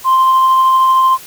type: tone with tremolo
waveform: sine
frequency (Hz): 1046.5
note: C6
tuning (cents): 0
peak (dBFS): -4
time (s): 0.04-1.18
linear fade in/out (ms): 50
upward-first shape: triangle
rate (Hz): 13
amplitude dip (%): 25
effects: tanh soft clip ceiling -5 dBFS + white hiss -35 dBFS RMS until 1.26 s